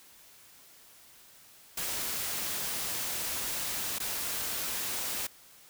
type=noise with dropouts; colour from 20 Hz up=white; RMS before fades=-34 dBFS; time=1.77-5.27 s; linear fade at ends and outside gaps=5 ms; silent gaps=3.986-4 s; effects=white hiss -56 dBFS RMS until 5.69 s